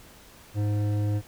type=tone with hard clipping; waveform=sine; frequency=103.83 Hz; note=G#2; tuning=in tune; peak=-25 dBFS; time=0.54-1.22 s; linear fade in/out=50 ms; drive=11 dB; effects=pink hiss -51 dBFS RMS until 1.27 s